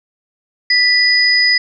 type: tone pair together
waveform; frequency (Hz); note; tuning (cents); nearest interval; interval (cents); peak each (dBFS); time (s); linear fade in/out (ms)
sine; 1975.5 / 4978; B6 / D#8; 0 / 0; octave + major third; 1600; -12; 0.7-1.58; 5
effects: none